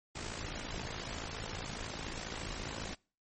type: noise with amplitude modulation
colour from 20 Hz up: pink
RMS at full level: -38 dBFS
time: 0.15-2.95 s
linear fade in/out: 10 ms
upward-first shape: sine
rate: 54.4 Hz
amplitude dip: 65%
effects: noise-tail reverb RT60 0.4 s tail -26 dB re dry + MP3 32 kbps